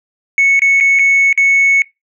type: tone with dropouts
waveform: sine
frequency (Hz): 2209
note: C#7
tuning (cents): -7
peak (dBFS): -5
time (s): 0.38-1.82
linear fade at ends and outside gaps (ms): 1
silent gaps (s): 0.594-0.619 / 0.802-0.808 / 0.989-0.993 / 1.328-1.376
effects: noise-tail reverb RT60 0.2 s tail -24 dB re dry + tanh soft clip ceiling -5 dBFS